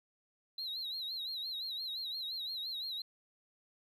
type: tone with vibrato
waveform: sine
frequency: 4000 Hz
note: B7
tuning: 21 cents sharp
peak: -35 dBFS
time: 0.58-3.02 s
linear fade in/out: 5 ms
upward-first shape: sine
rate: 5.8 Hz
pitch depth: 110 cents each way
effects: tanh soft clip ceiling -36 dBFS